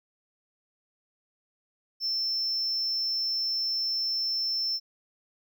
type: tone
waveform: triangle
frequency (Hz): 5340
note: E8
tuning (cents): +22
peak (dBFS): -24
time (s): 2-4.8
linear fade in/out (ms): 50
effects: tanh soft clip ceiling -22 dBFS